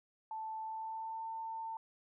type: tone with pitch glide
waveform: sine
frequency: 880 to 897.5 Hz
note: A5 to A5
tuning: 0 to +34 cents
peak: -39 dBFS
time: 0.31-1.77 s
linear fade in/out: 2 ms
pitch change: +34 cents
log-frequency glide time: 0.61-1.26 s
effects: none